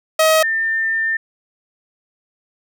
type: tone pair in turn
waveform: sawtooth / sine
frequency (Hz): 634 / 1798.4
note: D#5 / A6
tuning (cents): +32 / +37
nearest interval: octave + tritone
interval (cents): 1805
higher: second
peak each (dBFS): -7 / -16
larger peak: first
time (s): 0.19-0.43 / 0.43-1.17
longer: second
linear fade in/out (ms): 5
effects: none